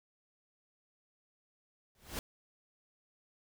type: noise with exponential growth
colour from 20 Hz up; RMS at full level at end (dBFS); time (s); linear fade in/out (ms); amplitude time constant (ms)
pink; -35; 1.95-2.19; 1; 52
effects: none